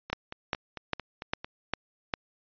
two click trains, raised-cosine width 0.3 ms, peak -21 / -11 dBFS, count 7 / 6, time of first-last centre 0.1-1.445 / 0.13-2.138 s, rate 4.46 / 2.49 Hz, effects resampled to 11025 Hz

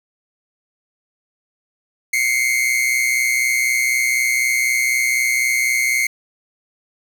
45% pulse tone pair together, 2093 / 2217 Hz, C7 / C#7, 0 / 0 cents, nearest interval minor second, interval 100 cents, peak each -18 / -19 dBFS, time 2.13-6.07 s, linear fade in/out 5 ms, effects none

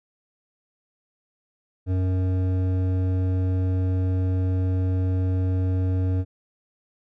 sine tone with hard clipping, 92.7 Hz, F#2, 4 cents sharp, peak -22 dBFS, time 1.86-6.25 s, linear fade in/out 50 ms, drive 11 dB, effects none

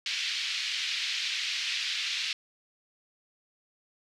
pink band-pass noise, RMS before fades -32 dBFS, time 0.06-2.33 s, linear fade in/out 2 ms, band 2300 to 4900 Hz, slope 24 dB/octave, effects none

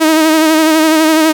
sawtooth tone with vibrato, 315.6 Hz, D#4, 25 cents sharp, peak -3 dBFS, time 0-1.33 s, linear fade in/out 20 ms, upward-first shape sine, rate 12 Hz, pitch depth 39 cents each way, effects 7-bit

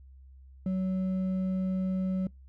sine tone with hard clipping, 187.2 Hz, F#3, 20 cents sharp, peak -28 dBFS, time 0.66-2.27 s, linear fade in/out 2 ms, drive 4 dB, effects noise-tail reverb RT60 0.2 s tail -25 dB re dry + added 66 Hz sine -49 dBFS peak until 2.48 s

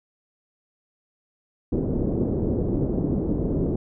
white low-pass noise, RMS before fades -24 dBFS, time 1.72-3.76 s, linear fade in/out 5 ms, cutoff 400 Hz, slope 24 dB/octave, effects none

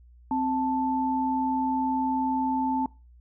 sine tone pair together, 261.1 / 880 Hz, C4 / A5, -3 / 0 cents, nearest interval octave + major sixth, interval 2103 cents, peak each -26 dBFS, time 0.31-2.86 s, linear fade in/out 2 ms, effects noise-tail reverb RT60 0.3 s tail -23 dB re dry + added 60 Hz sine -50 dBFS peak until 3.2 s

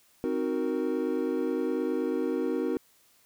triangle chord, C half-diminished seventh, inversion none, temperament equal, 261.6 / 311.1 / 370 / 466.2 Hz, C4 / Eb4 / Gb4 / Bb4, 0 / 0 / 0 / 0 cents, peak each -30 dBFS, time 0.24-2.77 s, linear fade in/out 0 ms, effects white hiss -63 dBFS RMS until 3.25 s

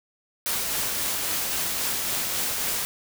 white noise with tremolo, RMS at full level -26 dBFS, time 0.46-2.85 s, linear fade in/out 0 ms, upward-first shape triangle, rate 3.7 Hz, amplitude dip 25%, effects none

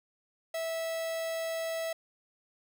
45% pulse tone, 654 Hz, E5, 14 cents flat, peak -32 dBFS, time 0.54-1.93 s, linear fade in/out 5 ms, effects none

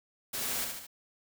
white noise with echo, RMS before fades -35 dBFS, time 0.33-0.65 s, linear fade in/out 10 ms, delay 73 ms, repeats 3, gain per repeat -4 dB, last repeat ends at 0.869 s, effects none

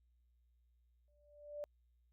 sine tone with exponential growth, 588 Hz, D5, 2 cents sharp, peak -39 dBFS, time 1.08-1.64 s, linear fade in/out 0 ms, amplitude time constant 120 ms, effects added 60 Hz sine -70 dBFS peak until 2.12 s + Opus 48 kbps

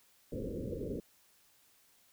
white low-pass noise, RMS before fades -39 dBFS, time 0.32-1 s, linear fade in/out 2 ms, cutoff 540 Hz, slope 96 dB/octave, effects white hiss -67 dBFS RMS until 2.12 s

